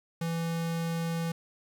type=tone; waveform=square; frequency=166.3 Hz; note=E3; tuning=16 cents sharp; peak=-30 dBFS; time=0.21-1.32 s; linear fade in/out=5 ms; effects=10-bit